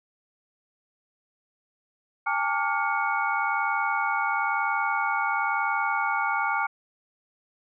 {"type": "tone cluster", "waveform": "sine", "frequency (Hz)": [809, 890, 1160, 1416, 2218], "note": ["G#5", "A5", "D6", "F6", "C#7"], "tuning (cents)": [-46, 20, -22, 23, 0], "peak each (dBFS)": [-30, -29, -30, -28, -32], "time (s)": [2.26, 6.67], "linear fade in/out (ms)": 10, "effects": []}